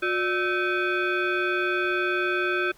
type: tone with frequency modulation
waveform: sine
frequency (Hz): 592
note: D5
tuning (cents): +14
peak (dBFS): -22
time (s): 0.02-2.72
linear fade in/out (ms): 10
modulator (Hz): 952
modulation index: 2
effects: pink hiss -56 dBFS RMS until 2.77 s